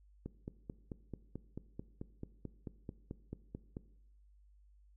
click train, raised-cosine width 3 ms, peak -29 dBFS, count 17, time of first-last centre 0.26-3.769 s, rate 4.56 Hz, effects noise-tail reverb RT60 0.8 s tail -18 dB re dry + added 50 Hz sine -61 dBFS peak until 4.96 s

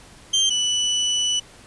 30% pulse tone pair in turn, 3148 / 2970 Hz, G7 / F#7, +7 / +6 cents, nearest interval minor second, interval 101 cents, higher first, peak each -13 / -16 dBFS, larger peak first, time 0.33-0.5 / 0.5-1.4 s, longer second, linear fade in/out 10 ms, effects pink hiss -47 dBFS RMS until 1.66 s + resampled to 24000 Hz

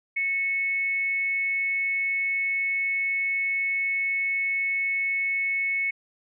sine tone with frequency modulation, 2202 Hz, C#7, 12 cents flat, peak -23 dBFS, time 0.16-5.91 s, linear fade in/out 10 ms, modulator 360 Hz, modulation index 0.2, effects none

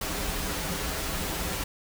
pink noise with comb filter, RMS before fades -31 dBFS, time 0.01-1.64 s, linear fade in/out 5 ms, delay 8.5 ms, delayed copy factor -0.65, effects none

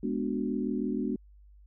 sine chord, G# half-diminished seventh, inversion none, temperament equal, 207.7 / 246.9 / 293.7 / 370 Hz, G#3 / B3 / D4 / F#4, 0 / 0 / 0 / 0 cents, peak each -33 / -32 / -34 / -36 dBFS, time 0.03-1.16 s, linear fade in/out 5 ms, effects added 50 Hz sine -52 dBFS peak until 1.66 s

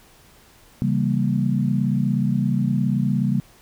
sine chord, C# diminished seventh, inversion none, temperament equal with one note detuned, 136.84 / 164.81 / 196 / 233.1 Hz, C#3 / E3 / G3 / Bb3, -22 / 0 / 0 / 0 cents, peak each -22 / -28 / -22 / -24 dBFS, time 0.82-3.4 s, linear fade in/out 0 ms, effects pink hiss -52 dBFS RMS until 3.61 s

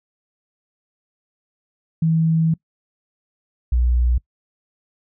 sine tone pair in turn, 162 / 60.68 Hz, E3 / B1, -30 / -30 cents, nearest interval octave + perfect fourth, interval 1700 cents, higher first, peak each -14 dBFS, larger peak neither, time 2.02-2.54 / 3.72-4.18 s, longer first, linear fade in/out 5 ms, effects noise-tail reverb RT60 0.1 s tail -23 dB re dry

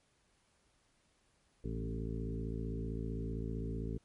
harmonic tone with a mistuned harmonic, 55.5 Hz, A1, 16 cents sharp, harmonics 1 / 2 / 3 / 4 / 5 / 6 / 7 / 8, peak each -40 / -42 / -44 / -45 / -46 / -58 / -47 / -49 dBFS, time 1.64-3.98 s, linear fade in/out 5 ms, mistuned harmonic 2, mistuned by +34 cents, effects pink hiss -73 dBFS RMS until 4.04 s + MP3 48 kbps

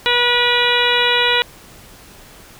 harmonic tone, 484.7 Hz, B4, 32 cents flat, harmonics 1 / 2 / 3 / 4 / 5 / 6 / 7 / 8, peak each -21 / -21 / -21 / -21 / -21 / -21 / -21 / -21 dBFS, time 0.06-1.42 s, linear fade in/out 0 ms, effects pink hiss -42 dBFS RMS until 2.59 s

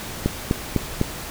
click train, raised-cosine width 3 ms, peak -5 dBFS, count 4, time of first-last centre 0.26-1.014 s, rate 3.98 Hz, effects pink hiss -33 dBFS RMS until 1.3 s

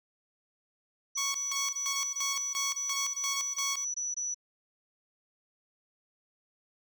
sine tone bursts, 5920 Hz, F#8, in tune, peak -31 dBFS, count 16, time 1.15-4.345 s, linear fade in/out 10 ms, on 180 ms, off 21 ms
10% pulse tone with tremolo, 1108.7 Hz, C#6, in tune, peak -23 dBFS, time 1.17-3.85 s, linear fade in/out 10 ms, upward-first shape square, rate 2.9 Hz, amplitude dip 80%
effects none

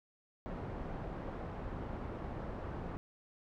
pink low-pass noise, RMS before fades -42 dBFS, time 0.46-2.97 s, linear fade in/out 0 ms, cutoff 1000 Hz, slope 12 dB/octave, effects none

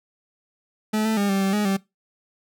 40% pulse tone with pitch steps, 215.5 / 220.4 / 201.7 / 195.2 / 193.8 / 208.9 / 194.5 Hz, A3 / A3 / G3 / G3 / G3 / G#3 / G3, -36 / +3 / +50 / -7 / -20 / +10 / -13 cents, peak -19 dBFS, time 0.93-1.77 s, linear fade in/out 10 ms, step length 120 ms, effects noise-tail reverb RT60 0.2 s tail -21 dB re dry

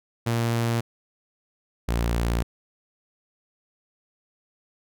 sawtooth tone pair in turn, 116.54 / 58.17 Hz, A#2 / A#1, 0 / -3 cents, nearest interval octave, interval 1203 cents, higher first, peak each -18 dBFS, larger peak neither, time 0.26-0.81 / 1.88-2.43 s, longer neither, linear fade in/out 10 ms, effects none

